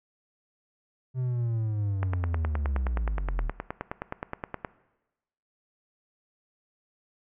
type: linear sweep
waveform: triangle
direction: down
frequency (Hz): 130 to 36.51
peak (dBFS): -24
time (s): 1.14-3.52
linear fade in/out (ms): 50
type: click train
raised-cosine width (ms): 0.5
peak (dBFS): -15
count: 26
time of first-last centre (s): 2.03-4.648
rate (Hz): 9.55
effects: noise-tail reverb RT60 1.0 s tail -18 dB re dry + low-pass 2000 Hz 12 dB/octave